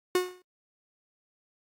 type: tone with exponential decay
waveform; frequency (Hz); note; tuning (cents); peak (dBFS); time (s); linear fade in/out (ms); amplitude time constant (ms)
45% pulse; 363.7; F#4; -30; -20; 0.15-0.42; 2; 58
effects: AAC 64 kbps